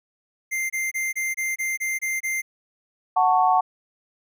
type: tone bursts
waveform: square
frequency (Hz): 2093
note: C7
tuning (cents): 0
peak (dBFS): -24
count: 9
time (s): 0.51-2.42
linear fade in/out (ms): 20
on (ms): 190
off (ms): 25
type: chord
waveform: sine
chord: F# minor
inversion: none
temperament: just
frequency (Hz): 740 / 888 / 1110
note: F#5 / A5 / C#6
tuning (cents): 0 / +16 / +2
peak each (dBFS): -18 / -21 / -22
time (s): 3.16-3.61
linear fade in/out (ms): 10
effects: none